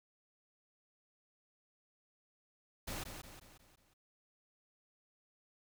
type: noise with echo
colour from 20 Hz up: pink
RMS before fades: -42 dBFS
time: 2.87-3.04 s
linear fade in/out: 10 ms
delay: 180 ms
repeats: 5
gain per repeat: -6 dB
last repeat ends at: 3.94 s
effects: none